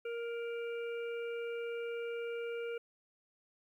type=harmonic tone; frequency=468.1 Hz; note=A#4; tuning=7 cents sharp; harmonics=1 / 3 / 5 / 6; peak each=-37 / -48 / -50 / -55 dBFS; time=0.05-2.78 s; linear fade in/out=5 ms; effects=12-bit